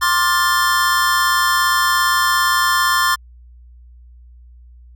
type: chord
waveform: square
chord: D minor seventh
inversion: third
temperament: just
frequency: 1057.2 / 1174.7 / 1409.6 / 1762 Hz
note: C6 / D6 / F6 / A6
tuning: +18 / 0 / +16 / +2 cents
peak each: -18 / -22 / -22 / -20 dBFS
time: 0.01-3.16 s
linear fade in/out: 20 ms
effects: added 60 Hz sine -40 dBFS peak until 4.95 s